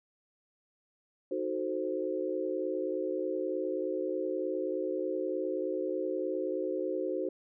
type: chord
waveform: sine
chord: D# diminished seventh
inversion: none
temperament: equal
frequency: 311.1 / 370 / 440 / 523.3 Hz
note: D#4 / F#4 / A4 / C5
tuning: 0 / 0 / 0 / 0 cents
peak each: -37 / -34 / -39 / -35 dBFS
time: 1.31-7.29 s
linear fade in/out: 5 ms
effects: none